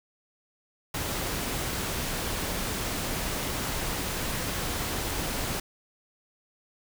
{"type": "noise", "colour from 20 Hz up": "pink", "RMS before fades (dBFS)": -31, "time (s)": [0.94, 5.6], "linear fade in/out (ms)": 5, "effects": []}